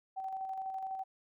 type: tone with tremolo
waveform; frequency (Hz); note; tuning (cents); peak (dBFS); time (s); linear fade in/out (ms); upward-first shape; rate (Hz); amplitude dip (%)
sine; 766; G5; -40; -35; 0.16-1.04; 20; square; 12; 35
effects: none